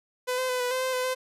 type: tone with pitch steps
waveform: sawtooth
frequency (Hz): 502 / 514 / 503 / 493.9 / 515 / 518 / 506 / 514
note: B4 / C5 / B4 / B4 / C5 / C5 / B4 / C5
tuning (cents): +28 / -31 / +32 / 0 / -28 / -17 / +42 / -31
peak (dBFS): -22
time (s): 0.27-1.15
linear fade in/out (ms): 20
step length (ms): 110
effects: resampled to 32000 Hz